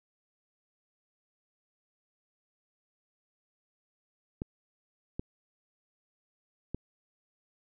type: clicks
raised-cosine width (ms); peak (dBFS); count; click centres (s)
3; -21; 3; 4.419 / 5.195 / 6.746
effects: none